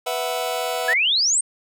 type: chord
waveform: sawtooth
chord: B suspended fourth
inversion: none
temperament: just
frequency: 493.9 / 658.5 / 740.8 Hz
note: B4 / E5 / F#5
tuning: 0 / -2 / +2 cents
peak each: -23 dBFS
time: 0.06-0.94 s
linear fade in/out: 10 ms
type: exponential sweep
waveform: sine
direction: up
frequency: 1646 to 8850 Hz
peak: -16 dBFS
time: 0.88-1.41 s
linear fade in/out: 5 ms
effects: none